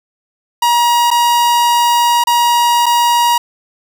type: tone with dropouts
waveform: 45% pulse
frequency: 953 Hz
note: A#5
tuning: 38 cents sharp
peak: -9 dBFS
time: 0.62-3.38 s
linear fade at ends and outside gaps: 5 ms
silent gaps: 1.105-1.112 / 2.239-2.27 / 2.859-2.863 s
effects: none